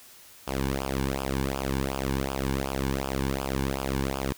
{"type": "tone with flanger", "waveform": "sawtooth", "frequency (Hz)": 67.4, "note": "C#2", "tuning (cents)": -48, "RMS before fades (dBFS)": -29, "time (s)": [0.47, 4.33], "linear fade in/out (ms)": 10, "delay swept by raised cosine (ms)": [0.49, 1.59], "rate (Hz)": 2.7, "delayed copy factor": -0.85, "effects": ["white hiss -51 dBFS RMS until 4.37 s"]}